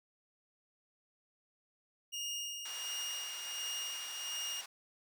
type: tone with tremolo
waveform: 25% pulse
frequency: 2843 Hz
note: F7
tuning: 30 cents sharp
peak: -33 dBFS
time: 2.12-4.62 s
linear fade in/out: 20 ms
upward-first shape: sine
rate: 1.4 Hz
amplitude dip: 45%
type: band-pass noise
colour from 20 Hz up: pink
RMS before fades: -49 dBFS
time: 2.65-4.66 s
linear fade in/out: 5 ms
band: 1100 to 9400 Hz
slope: 12 dB/octave
effects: none